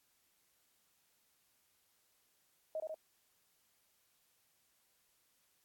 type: tone with echo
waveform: sine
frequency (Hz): 630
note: D#5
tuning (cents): +21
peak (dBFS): -36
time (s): 2.75-2.8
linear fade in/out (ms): 2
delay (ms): 72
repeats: 2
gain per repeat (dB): -2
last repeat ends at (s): 2.944
effects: white hiss -75 dBFS RMS until 5.64 s + AAC 64 kbps